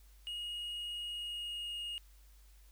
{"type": "tone with pitch glide", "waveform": "triangle", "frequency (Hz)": [2877, 2857], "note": ["F#7", "F7"], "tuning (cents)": [-49, 39], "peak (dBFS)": -37, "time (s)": [0.27, 1.98], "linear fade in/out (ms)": 0, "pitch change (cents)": -12, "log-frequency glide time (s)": [1.09, 1.81], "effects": ["added 50 Hz sine -57 dBFS peak until 2.71 s", "white hiss -68 dBFS RMS until 2.71 s"]}